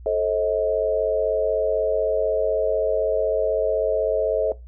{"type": "tone cluster", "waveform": "sine", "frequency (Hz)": [436.8, 537, 633], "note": ["A4", "C5", "D#5"], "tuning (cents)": [-13, 45, 30], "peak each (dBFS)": -23, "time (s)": [0.06, 4.52], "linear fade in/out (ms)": 2, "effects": ["noise-tail reverb RT60 0.2 s tail -18 dB re dry", "added 60 Hz sine -38 dBFS peak until 4.67 s"]}